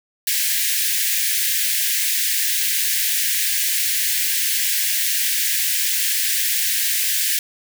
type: high-pass noise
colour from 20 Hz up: white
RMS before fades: -20 dBFS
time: 0.27-7.39 s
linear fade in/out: 2 ms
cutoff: 1600 Hz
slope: 96 dB/octave
effects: none